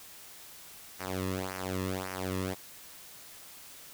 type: tone with flanger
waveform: sawtooth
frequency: 93.6 Hz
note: F#2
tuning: 20 cents sharp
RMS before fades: -35 dBFS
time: 0.99-2.55 s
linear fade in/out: 20 ms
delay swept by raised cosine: 0.25 to 1.35 ms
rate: 1.8 Hz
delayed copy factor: -1
effects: white hiss -50 dBFS RMS until 3.93 s